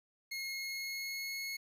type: tone with pitch glide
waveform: 25% pulse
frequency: 2158 to 2178 Hz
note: C#7 to C#7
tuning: -47 to -31 cents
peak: -34 dBFS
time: 0.31-1.57 s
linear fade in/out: 10 ms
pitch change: +16 cents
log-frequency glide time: 0.49-1.37 s
effects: 12-bit